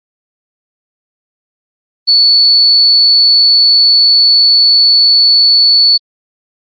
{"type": "tone", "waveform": "sine", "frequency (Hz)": 4443, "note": "C#8", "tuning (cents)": 3, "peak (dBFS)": -4, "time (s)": [2.07, 5.98], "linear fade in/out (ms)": 20, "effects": ["Opus 24 kbps"]}